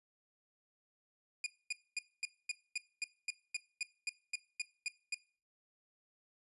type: tone bursts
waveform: sawtooth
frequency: 2437 Hz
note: D#7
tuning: 37 cents flat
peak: -31 dBFS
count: 15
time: 1.44-5.145 s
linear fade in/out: 2 ms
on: 23 ms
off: 240 ms
effects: noise-tail reverb RT60 0.4 s tail -20 dB re dry + resampled to 24000 Hz